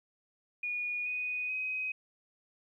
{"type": "tone with pitch steps", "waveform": "sine", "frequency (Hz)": [2449, 2485, 2521], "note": ["D#7", "D#7", "D#7"], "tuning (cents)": [-28, -3, 22], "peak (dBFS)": -32, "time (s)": [0.63, 1.92], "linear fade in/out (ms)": 5, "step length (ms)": 430, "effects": ["12-bit"]}